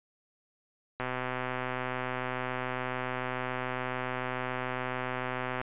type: click train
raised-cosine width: 0.5 ms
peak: -18 dBFS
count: 587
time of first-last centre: 1-5.614 s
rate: 127 Hz
effects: resampled to 8000 Hz